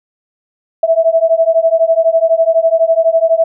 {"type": "beating tone pair", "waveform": "sine", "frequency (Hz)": [650, 662], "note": ["E5", "E5"], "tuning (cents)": [-24, 7], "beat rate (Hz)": 12, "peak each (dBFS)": -11, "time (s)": [0.83, 3.44], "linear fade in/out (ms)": 5, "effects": []}